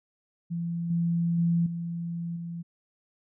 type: tone with level steps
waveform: sine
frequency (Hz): 169.6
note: E3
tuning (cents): +50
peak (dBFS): -28 / -23 / -21 / -30 / -33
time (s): 0.5-2.63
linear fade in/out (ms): 20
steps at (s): 0.9 / 1.38 / 1.66 / 2.36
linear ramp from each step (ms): 5
effects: none